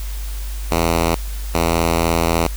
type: tone pair in turn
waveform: 5% pulse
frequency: 83.4 / 83.4 Hz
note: E2 / E2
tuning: +21 / +21 cents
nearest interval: unison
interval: 0 cents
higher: neither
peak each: -4 dBFS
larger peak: neither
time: 0.71-1.15 / 1.54-2.47 s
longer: second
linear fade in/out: 5 ms
effects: added 50 Hz sine -23 dBFS peak until 2.56 s + white hiss -37 dBFS RMS until 2.56 s